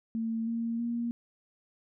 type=tone with pitch steps; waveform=sine; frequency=226 / 230.7 / 235.6 Hz; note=A3 / A#3 / A#3; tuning=+47 / -18 / +19 cents; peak=-29 dBFS; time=0.15-1.11 s; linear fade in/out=0 ms; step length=320 ms; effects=none